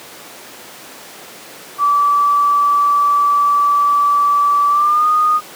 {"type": "tone with pitch glide", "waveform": "sine", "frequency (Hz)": [1156, 1231.8], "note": ["D6", "D#6"], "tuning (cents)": [-28, -18], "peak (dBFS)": -10, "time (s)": [1.78, 5.41], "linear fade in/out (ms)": 50, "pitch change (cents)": 110, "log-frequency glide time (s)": [4.69, 5.07], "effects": ["pink hiss -35 dBFS RMS until 5.55 s", "high-pass 300 Hz 12 dB/octave"]}